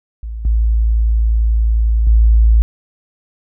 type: tone with level steps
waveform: sine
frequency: 55.6 Hz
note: A1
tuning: 19 cents sharp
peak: -22 / -10 / -6 dBFS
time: 0.23-2.62 s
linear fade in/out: 0 ms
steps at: 0.45 / 2.07 s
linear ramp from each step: 2 ms
effects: none